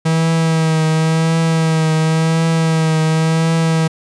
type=tone with vibrato; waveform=45% pulse; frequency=160.9 Hz; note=E3; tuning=42 cents flat; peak=-12 dBFS; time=0.05-3.88 s; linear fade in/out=10 ms; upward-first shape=triangle; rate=0.93 Hz; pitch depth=34 cents each way; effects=resampled to 22050 Hz